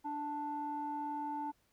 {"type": "tone with low-pass filter", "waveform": "square", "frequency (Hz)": 293.7, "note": "D4", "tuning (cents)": 0, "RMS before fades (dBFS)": -39, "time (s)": [0.04, 1.52], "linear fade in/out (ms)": 20, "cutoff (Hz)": 940, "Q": 7.8, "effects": ["pink hiss -74 dBFS RMS until 1.72 s"]}